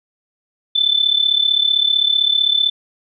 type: tone with amplitude modulation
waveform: sine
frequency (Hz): 3520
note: A7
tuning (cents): 0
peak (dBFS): -9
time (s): 0.75-2.7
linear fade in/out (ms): 10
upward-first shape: sine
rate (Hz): 35.6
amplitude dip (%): 80
effects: none